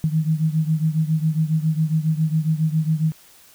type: beating tone pair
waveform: sine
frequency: 155.56 / 162.86 Hz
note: D#3 / E3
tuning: 0 / -21 cents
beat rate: 7.3 Hz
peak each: -19 / -22 dBFS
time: 0.04-3.12 s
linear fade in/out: 0 ms
effects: white hiss -50 dBFS RMS until 3.54 s